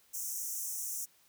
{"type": "high-pass noise", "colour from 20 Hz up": "pink", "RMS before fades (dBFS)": -38, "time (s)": [0.13, 1.06], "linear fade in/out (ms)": 20, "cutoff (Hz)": 5700, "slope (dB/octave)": 96, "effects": ["white hiss -66 dBFS RMS until 1.28 s"]}